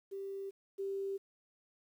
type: tone pair in turn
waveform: sine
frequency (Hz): 392 / 392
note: G4 / G4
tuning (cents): 0 / 0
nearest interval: unison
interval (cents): 0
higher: neither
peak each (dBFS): -39 / -35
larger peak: second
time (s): 0.11-0.51 / 0.78-1.18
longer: neither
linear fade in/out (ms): 20
effects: 11-bit